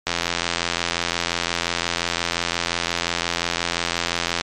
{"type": "click train", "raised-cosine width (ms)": 0.2, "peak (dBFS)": -3, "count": 373, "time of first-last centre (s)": [0.07, 4.411], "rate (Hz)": 85.7, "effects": ["MP3 64 kbps"]}